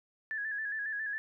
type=tone with vibrato; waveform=sine; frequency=1710 Hz; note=A6; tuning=50 cents flat; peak=-33 dBFS; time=0.31-1.18 s; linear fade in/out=0 ms; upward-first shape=square; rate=7.3 Hz; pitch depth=50 cents each way; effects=none